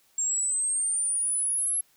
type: exponential sweep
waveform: sine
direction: up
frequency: 7420 to 11175 Hz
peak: -24 dBFS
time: 0.18-1.81 s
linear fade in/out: 5 ms
effects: white hiss -64 dBFS RMS until 1.96 s